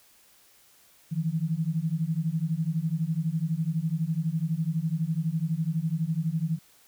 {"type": "beating tone pair", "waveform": "sine", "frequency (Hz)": [155.56, 167.56], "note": ["D#3", "E3"], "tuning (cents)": [0, 29], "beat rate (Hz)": 12, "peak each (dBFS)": -28, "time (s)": [1.11, 6.59], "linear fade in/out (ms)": 20, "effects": ["white hiss -59 dBFS RMS until 6.87 s"]}